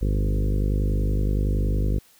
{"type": "harmonic tone with a mistuned harmonic", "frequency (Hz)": 50.7, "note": "G#1", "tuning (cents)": -41, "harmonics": [1, 2, 3, 4, 5, 6, 7, 8, 9, 10], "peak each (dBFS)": [-21, -27, -31, -33, -35, -37, -38, -39, -40, -41], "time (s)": [0.01, 1.99], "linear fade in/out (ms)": 10, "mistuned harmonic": 2, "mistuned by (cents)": -26, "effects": ["white hiss -56 dBFS RMS until 2.19 s"]}